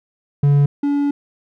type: tone pair in turn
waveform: triangle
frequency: 142.9 / 285.8 Hz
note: D3 / D4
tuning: -47 / -47 cents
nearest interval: octave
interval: 1200 cents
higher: second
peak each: -8 / -13 dBFS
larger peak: first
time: 0.43-0.66 / 0.83-1.11 s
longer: second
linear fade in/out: 5 ms
effects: none